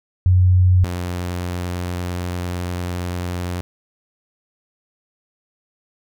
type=tone pair in turn; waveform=sine / sawtooth; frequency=91.4 / 88.85 Hz; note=F#2 / F2; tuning=-21 / +30 cents; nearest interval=unison; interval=49 cents; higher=first; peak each=-10 / -19 dBFS; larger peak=first; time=0.26-0.84 / 0.84-3.61 s; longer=second; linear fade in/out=0 ms; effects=none